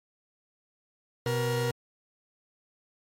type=tone pair together; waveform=40% pulse; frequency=125.4 / 473.4 Hz; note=B2 / A#4; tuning=+27 / +27 cents; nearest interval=octave + major seventh; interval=2300 cents; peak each=-28 dBFS; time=1.26-1.71 s; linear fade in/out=2 ms; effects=MP3 64 kbps